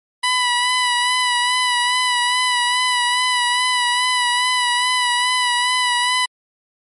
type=tone with vibrato; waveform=15% pulse; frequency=987.8 Hz; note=B5; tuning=in tune; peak=-9 dBFS; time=0.23-6.26 s; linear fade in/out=10 ms; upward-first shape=sine; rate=2.4 Hz; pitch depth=32 cents each way; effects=MP3 48 kbps